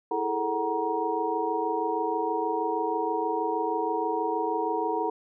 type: tone cluster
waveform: sine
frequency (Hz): 330 / 418.8 / 445.1 / 748 / 945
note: E4 / G#4 / A4 / F#5 / A#5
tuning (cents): +2 / +15 / +20 / +19 / +23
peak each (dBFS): -33 / -33 / -31 / -33 / -29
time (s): 0.11-5.1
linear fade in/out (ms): 5
effects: none